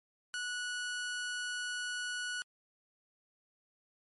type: tone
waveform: sawtooth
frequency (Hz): 1470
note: F#6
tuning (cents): -12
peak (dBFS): -32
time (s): 0.34-2.42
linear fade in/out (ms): 0
effects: MP3 48 kbps